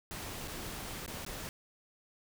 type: noise with dropouts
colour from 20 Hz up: pink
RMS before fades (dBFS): -42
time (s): 0.11-1.49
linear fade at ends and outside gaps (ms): 0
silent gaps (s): 0.476-0.481 / 1.062-1.078 / 1.249-1.264
effects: none